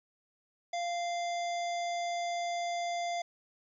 harmonic tone, 694 Hz, F5, 11 cents flat, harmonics 1 / 3 / 5 / 7 / 9 / 10, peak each -32 / -42 / -46 / -49 / -51 / -52 dBFS, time 0.73-3.22 s, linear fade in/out 5 ms, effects 12-bit

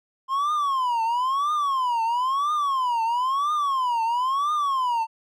triangle tone with vibrato, 1046.5 Hz, C6, in tune, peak -19 dBFS, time 0.28-5.07 s, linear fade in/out 50 ms, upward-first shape triangle, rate 1 Hz, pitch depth 280 cents each way, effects none

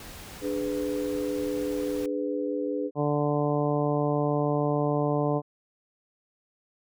pink noise, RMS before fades -43 dBFS, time 0-2.06 s, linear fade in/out 2 ms
sine chord, G# diminished, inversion second, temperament equal with one note detuned, 293.7 / 415.3 / 500.2 Hz, D4 / G#4 / B4, 0 / 0 / +22 cents, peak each -30 / -32 / -31 dBFS, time 0.41-2.91 s, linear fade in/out 50 ms
harmonic tone, 146.83 Hz, D3, in tune, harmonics 1 / 2 / 3 / 4 / 5 / 6 / 7, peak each -28 / -29 / -29 / -30 / -33 / -38 / -36 dBFS, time 2.95-5.42 s, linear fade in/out 50 ms
effects none

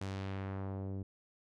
sawtooth tone with low-pass filter sweep, 96.8 Hz, G2, 21 cents flat, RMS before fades -40 dBFS, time 0.01-1.03 s, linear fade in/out 5 ms, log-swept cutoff 7800 to 330 Hz, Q 0.95, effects none

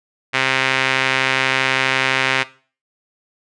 sawtooth tone with band-pass filter, 132.2 Hz, C3, 18 cents sharp, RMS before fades -18 dBFS, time 0.33-2.44 s, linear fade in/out 20 ms, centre 2200 Hz, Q 1.7, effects noise-tail reverb RT60 0.4 s tail -18 dB re dry + resampled to 22050 Hz

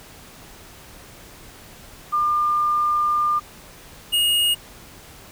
sine / square tone pair in turn, 1200 / 2864 Hz, D6 / F7, +37 / +43 cents, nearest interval octave + minor third, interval 1506 cents, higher second, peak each -17 dBFS, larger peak neither, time 2.12-3.4 / 4.12-4.55 s, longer first, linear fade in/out 20 ms, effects pink hiss -44 dBFS RMS until 5.31 s

